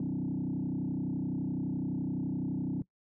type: tone with frequency modulation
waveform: sine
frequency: 219.9 Hz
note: A3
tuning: 1 cent flat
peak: -29 dBFS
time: 0-2.82 s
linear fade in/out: 2 ms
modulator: 31.8 Hz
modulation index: 2.6
effects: noise-tail reverb RT60 0.1 s tail -21 dB re dry + tanh soft clip ceiling -27 dBFS